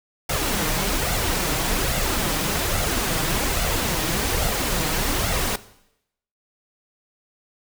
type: noise with flanger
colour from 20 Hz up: pink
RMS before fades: -23 dBFS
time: 0.29-5.56 s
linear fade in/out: 5 ms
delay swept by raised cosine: 1.4 to 6.5 ms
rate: 1.2 Hz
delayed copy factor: +0.55
effects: noise-tail reverb RT60 0.8 s tail -17 dB re dry